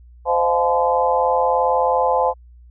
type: tone cluster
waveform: sine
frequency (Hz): 517 / 620 / 699 / 858 / 1024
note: C5 / D#5 / F5 / A5 / C6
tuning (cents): -21 / -6 / +1 / -44 / -38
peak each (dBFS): -19 / -26 / -22 / -19 / -23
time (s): 0.25-2.34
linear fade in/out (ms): 50
effects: added 60 Hz sine -42 dBFS peak until 2.7 s